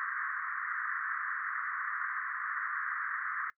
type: band-pass noise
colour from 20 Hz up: white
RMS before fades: -36 dBFS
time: 0-3.5 s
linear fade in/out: 0 ms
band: 1100 to 1900 Hz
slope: 96 dB/octave
effects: noise-tail reverb RT60 0.1 s tail -21 dB re dry